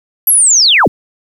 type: linear sweep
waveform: sine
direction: down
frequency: 11840 to 65.41 Hz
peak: -5 dBFS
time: 0.27-0.88 s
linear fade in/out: 5 ms
effects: 7-bit